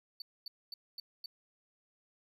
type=tone bursts; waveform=triangle; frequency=4500 Hz; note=C#8; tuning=25 cents sharp; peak=-40 dBFS; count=5; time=0.2-1.26 s; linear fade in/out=2 ms; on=20 ms; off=240 ms; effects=none